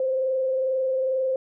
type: tone with frequency modulation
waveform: sine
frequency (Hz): 523.3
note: C5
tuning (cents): 0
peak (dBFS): -21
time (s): 0-1.36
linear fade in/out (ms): 2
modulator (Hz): 22.3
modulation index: 0.37
effects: none